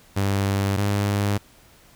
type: tone pair in turn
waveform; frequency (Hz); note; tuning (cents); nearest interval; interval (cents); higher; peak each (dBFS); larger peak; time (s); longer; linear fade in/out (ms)
sawtooth; 98.8 / 101.46; G2 / G#2; +14 / -40; unison; 46; second; -16; neither; 0.16-0.77 / 0.77-1.38; neither; 10
effects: pink hiss -53 dBFS RMS until 1.95 s